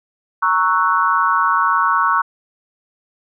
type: chord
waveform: sine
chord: F# dominant seventh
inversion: first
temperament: equal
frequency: 932.3 / 1108.7 / 1318.5 / 1480 Hz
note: A#5 / C#6 / E6 / F#6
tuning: 0 / 0 / 0 / 0 cents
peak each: -20 / -16 / -19 / -20 dBFS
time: 0.42-2.22 s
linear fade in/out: 10 ms
effects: none